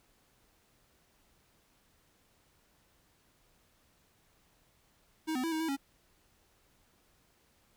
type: tone with pitch steps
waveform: square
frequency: 316.9 / 254.5 / 329.2 / 316.6 / 323.9 / 276.1 Hz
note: D#4 / C4 / E4 / D#4 / E4 / C#4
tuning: +32 / -48 / -2 / +30 / -30 / -7 cents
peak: -32 dBFS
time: 5.27-5.768 s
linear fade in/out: 20 ms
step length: 83 ms
effects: pink hiss -69 dBFS RMS until 7.76 s